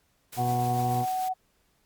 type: noise with tremolo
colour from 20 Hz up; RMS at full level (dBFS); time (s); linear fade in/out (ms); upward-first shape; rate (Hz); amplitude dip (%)
white; -41; 0.32-1.29; 10; triangle; 6.8; 40
type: harmonic tone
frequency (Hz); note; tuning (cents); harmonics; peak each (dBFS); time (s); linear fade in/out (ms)
121.7; B2; -25; 1 / 2 / 3 / 4 / 6 / 7 / 8 / 9; -28 / -34 / -38 / -40 / -44 / -45 / -46 / -47; 0.36-1.06; 50
type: tone with pitch glide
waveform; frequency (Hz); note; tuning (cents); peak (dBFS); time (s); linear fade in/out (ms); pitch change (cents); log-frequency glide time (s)
sine; 740 to 746.9; F#5 to F#5; 0 to +16; -26; 0.37-1.34; 20; +16; 0.7-0.88
effects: pink hiss -69 dBFS RMS until 1.85 s + Opus 48 kbps